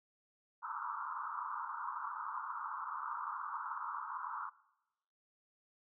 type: band-pass noise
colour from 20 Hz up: pink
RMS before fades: -42 dBFS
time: 0.62-4.5 s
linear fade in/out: 20 ms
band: 910 to 1400 Hz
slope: 96 dB/octave
effects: noise-tail reverb RT60 0.9 s tail -20 dB re dry